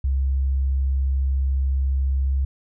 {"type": "tone with pitch glide", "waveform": "sine", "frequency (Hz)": [67.1, 67.49], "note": ["C2", "C#2"], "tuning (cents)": [44, -46], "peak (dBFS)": -18, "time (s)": [0.04, 2.45], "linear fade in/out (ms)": 5, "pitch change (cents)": 10, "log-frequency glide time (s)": [2.24, 2.32], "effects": []}